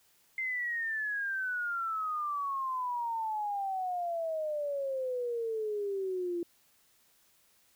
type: exponential sweep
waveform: sine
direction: down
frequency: 2093 to 340 Hz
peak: -31 dBFS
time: 0.38-6.43 s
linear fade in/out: 2 ms
effects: white hiss -67 dBFS RMS until 7.75 s